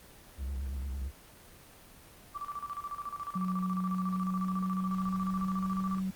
triangle tone with vibrato, 67.4 Hz, C#2, 48 cents flat, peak -31 dBFS, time 0.37-1.12 s, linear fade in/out 50 ms, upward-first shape sine, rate 8.7 Hz, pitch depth 79 cents each way
sine tone with tremolo, 1164 Hz, D6, 16 cents flat, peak -34 dBFS, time 2.34-6 s, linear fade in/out 20 ms, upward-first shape square, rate 14 Hz, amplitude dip 75%
sine tone with pitch glide, 184.2 to 189.27 Hz, F#3 to F#3, -7 to +40 cents, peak -30 dBFS, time 3.35-6.11 s, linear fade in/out 10 ms, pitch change +47 cents, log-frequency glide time 3.78-5.85 s
effects pink hiss -54 dBFS RMS until 6.15 s + Opus 24 kbps

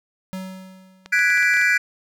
square tone with exponential decay, 188 Hz, F#3, 28 cents sharp, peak -27 dBFS, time 0.33-1.39 s, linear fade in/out 0 ms, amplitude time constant 230 ms
clicks, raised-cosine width 0.2 ms, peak -19 dBFS, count 8, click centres 1.06 / 1.192 / 1.303 / 1.375 / 1.427 / 1.538 / 1.569 / 1.615 s
triangle chord, G# half-diminished seventh, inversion third, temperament equal, 1480 / 1661.2 / 1975.5 / 2349 Hz, F#6 / G#6 / B6 / D7, 0 / 0 / 0 / 0 cents, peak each -19 dBFS, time 1.12-1.78 s, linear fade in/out 10 ms
effects none

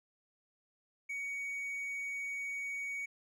triangle tone, 2244 Hz, C#7, 21 cents sharp, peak -35 dBFS, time 1.09-3.06 s, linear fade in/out 10 ms, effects none

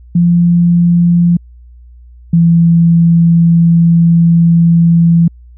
sine tone pair in turn, 172.6 / 168.07 Hz, F3 / E3, -20 / +34 cents, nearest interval unison, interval 46 cents, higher first, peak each -5 / -4 dBFS, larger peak second, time 0.15-1.37 / 2.33-5.28 s, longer second, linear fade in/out 5 ms, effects added 60 Hz sine -34 dBFS peak until 5.57 s

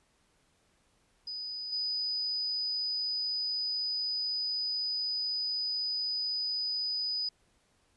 sine tone with level steps, 4978 Hz, D#8, in tune, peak -36 / -30 dBFS, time 1.27-7.29 s, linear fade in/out 5 ms, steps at 1.72 s, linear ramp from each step 10 ms, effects pink hiss -70 dBFS RMS until 7.96 s + resampled to 24000 Hz

